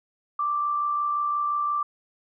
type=tone with amplitude modulation; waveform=sine; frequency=1174.7 Hz; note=D6; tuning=in tune; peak=-21 dBFS; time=0.39-1.83 s; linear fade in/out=5 ms; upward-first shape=sine; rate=65.7 Hz; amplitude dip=35%; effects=none